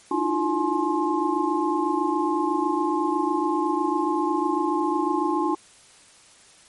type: tone cluster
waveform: sine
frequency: 300.2 / 326.4 / 354.2 / 848 / 1060 Hz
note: D4 / E4 / F4 / G#5 / C6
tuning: +38 / -17 / +24 / +36 / +22 cents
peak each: -27 dBFS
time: 0.11-5.55 s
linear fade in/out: 5 ms
effects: white hiss -52 dBFS RMS until 6.68 s + MP3 48 kbps